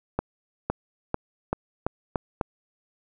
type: accelerating click train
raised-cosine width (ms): 1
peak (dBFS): -10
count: 7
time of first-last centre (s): 0.19-2.412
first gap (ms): 510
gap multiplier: 0.87
effects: none